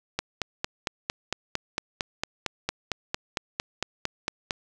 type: click train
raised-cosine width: 0.2 ms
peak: -9 dBFS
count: 20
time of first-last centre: 0.19-4.508 s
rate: 4.4 Hz
effects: none